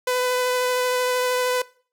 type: tone with vibrato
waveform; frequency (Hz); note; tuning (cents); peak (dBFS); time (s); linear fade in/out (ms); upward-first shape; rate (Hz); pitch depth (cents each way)
sawtooth; 501; B4; +25; -16; 0.07-1.62; 5; sine; 13; 10
effects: noise-tail reverb RT60 0.4 s tail -20 dB re dry